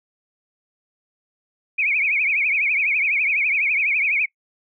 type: tone with vibrato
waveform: sine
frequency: 2349 Hz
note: D7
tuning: in tune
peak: -17 dBFS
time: 1.78-4.26 s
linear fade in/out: 10 ms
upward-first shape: triangle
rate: 12 Hz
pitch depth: 180 cents each way
effects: noise-tail reverb RT60 0.1 s tail -23 dB re dry